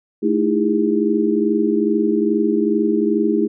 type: tone cluster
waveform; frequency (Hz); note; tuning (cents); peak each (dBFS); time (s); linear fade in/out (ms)
sine; 218.3 / 310.9 / 333.3 / 404.8; A3 / D#4 / E4 / G#4; -13 / -1 / +19 / -44; -20; 0.22-3.48; 20
effects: none